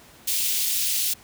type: high-pass noise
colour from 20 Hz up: white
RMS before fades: -24 dBFS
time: 0.27-1.14 s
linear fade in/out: 10 ms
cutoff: 2600 Hz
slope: 24 dB/octave
effects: pink hiss -50 dBFS RMS until 1.23 s + high-pass 60 Hz 12 dB/octave